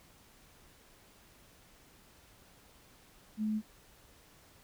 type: tone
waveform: sine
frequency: 215.1 Hz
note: A3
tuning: 39 cents flat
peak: -30 dBFS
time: 3.37-3.62 s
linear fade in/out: 50 ms
effects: pink hiss -61 dBFS RMS until 4.63 s